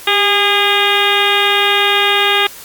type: harmonic tone with a mistuned harmonic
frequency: 407.9 Hz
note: G#4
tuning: 31 cents flat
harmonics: 1 / 2 / 3 / 4 / 5 / 6 / 7 / 8 / 9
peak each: -19 / -19 / -19 / -19 / -19 / -19 / -19 / -19 / -19 dBFS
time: 0.07-2.47 s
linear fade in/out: 5 ms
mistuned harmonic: 1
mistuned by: -40 cents
effects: white hiss -34 dBFS RMS until 2.64 s + Opus 48 kbps